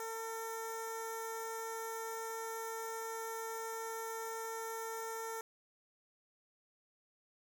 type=tone with notch filter; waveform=10% pulse; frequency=450.7 Hz; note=A4; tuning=42 cents sharp; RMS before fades=-42 dBFS; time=0-5.41 s; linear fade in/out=2 ms; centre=2800 Hz; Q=0.6; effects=none